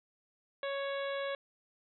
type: harmonic tone with a mistuned harmonic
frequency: 554.4 Hz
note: C#5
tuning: in tune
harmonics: 1 / 2 / 3 / 4 / 5 / 6 / 7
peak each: -35 / -43 / -43 / -47 / -51 / -48 / -51 dBFS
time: 0.63-1.35 s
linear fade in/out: 2 ms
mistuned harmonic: 6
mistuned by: +26 cents
effects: none